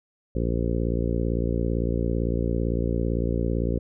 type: harmonic tone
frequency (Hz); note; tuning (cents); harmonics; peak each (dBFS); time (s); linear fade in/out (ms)
57.8; A#1; -14; 1 / 2 / 3 / 4 / 5 / 6 / 7 / 8 / 9; -26 / -29 / -31 / -32 / -33 / -34 / -34 / -35 / -36; 0.35-3.79; 5
effects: none